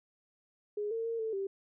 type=tone with pitch steps; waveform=sine; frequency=416.1 / 454.1 / 459.1 / 443 / 391 Hz; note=G#4 / A#4 / A#4 / A4 / G4; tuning=+3 / -45 / -26 / +12 / -4 cents; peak=-32 dBFS; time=0.77-1.47 s; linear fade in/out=5 ms; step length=140 ms; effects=none